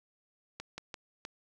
clicks, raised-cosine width 0.2 ms, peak -23 dBFS, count 4, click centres 0.6 / 0.78 / 0.942 / 1.251 s, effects none

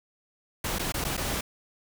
pink noise with dropouts, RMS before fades -30 dBFS, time 0.64-1.41 s, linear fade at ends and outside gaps 5 ms, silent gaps 0.786-0.793 / 0.922-0.941 / 1.042-1.048 / 1.169-1.176 s, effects none

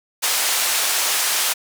white band-pass noise, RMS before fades -20 dBFS, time 0.22-1.54 s, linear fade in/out 20 ms, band 620 to 11000 Hz, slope 12 dB/octave, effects none

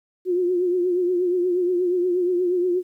sine tone with vibrato, 358.4 Hz, F4, 45 cents sharp, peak -18 dBFS, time 0.25-2.83 s, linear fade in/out 50 ms, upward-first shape triangle, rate 8.4 Hz, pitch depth 66 cents each way, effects 10-bit

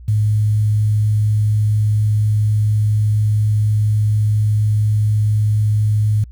sine tone with quantisation, 106.2 Hz, G#2, 39 cents sharp, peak -12 dBFS, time 0.08-6.24 s, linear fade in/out 5 ms, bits 7, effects added 60 Hz sine -34 dBFS peak until 6.31 s

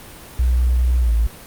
sine tone with pitch glide, 61.74 to 55.97 Hz, B1 to A1, 0 to +30 cents, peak -13 dBFS, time 0.39-1.27 s, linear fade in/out 5 ms, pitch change -170 cents, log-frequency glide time 1.02-1.11 s, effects pink hiss -39 dBFS RMS until 1.46 s + Opus 32 kbps

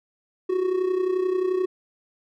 triangle tone with amplitude modulation, 370 Hz, F#4, in tune, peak -16 dBFS, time 0.49-1.66 s, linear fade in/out 10 ms, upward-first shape sine, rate 31.4 Hz, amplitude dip 65%, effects none

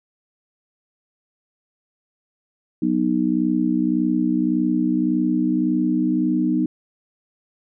sine chord, B major, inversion second, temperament just, 185.21 / 246.9 / 308.7 Hz, F#3 / B3 / D#4, +2 / 0 / -14 cents, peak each -24 / -21 / -20 dBFS, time 2.82-6.66 s, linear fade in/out 5 ms, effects none

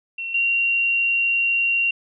sine tone pair in turn, 2723 / 2756 Hz, F7 / F7, -44 / -24 cents, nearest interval unison, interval 20 cents, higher second, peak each -26 / -17 dBFS, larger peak second, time 0.18-0.34 / 0.34-1.91 s, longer second, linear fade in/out 5 ms, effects none

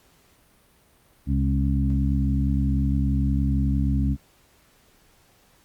harmonic tone with a mistuned harmonic, 68.6 Hz, C#2, 17 cents flat, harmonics 1 / 2 / 3 / 4, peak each -22 / -25 / -27 / -28 dBFS, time 1.26-4.17 s, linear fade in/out 50 ms, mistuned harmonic 2, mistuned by -30 cents, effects pink hiss -59 dBFS RMS until 5.64 s + Opus 48 kbps

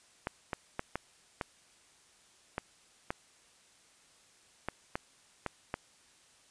clicks, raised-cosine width 0.5 ms, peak -18 dBFS, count 11, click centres 0.271 / 0.532 / 0.794 / 0.956 / 1.412 / 2.581 / 3.105 / 4.686 / 4.955 / 5.463 / 5.741 s, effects white hiss -63 dBFS RMS until 6.5 s + resampled to 22050 Hz

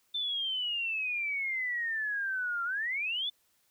sine exponential two-way sweep, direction down then up, 3570 to 1371 to 3570 Hz, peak -30 dBFS, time 0.14-3.3 s, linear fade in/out 10 ms, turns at 2.64 s, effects white hiss -71 dBFS RMS until 3.7 s

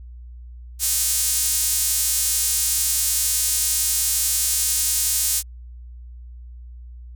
sawtooth tone with high-pass filter, 311.1 Hz, D#4, in tune, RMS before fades -21 dBFS, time 0.79-5.43 s, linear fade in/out 50 ms, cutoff 7800 Hz, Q 1.1, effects added 60 Hz sine -36 dBFS peak until 7.15 s

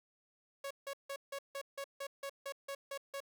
sawtooth tone bursts, 554.4 Hz, C#5, in tune, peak -36 dBFS, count 12, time 0.64-3.204 s, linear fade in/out 5 ms, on 67 ms, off 160 ms, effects none

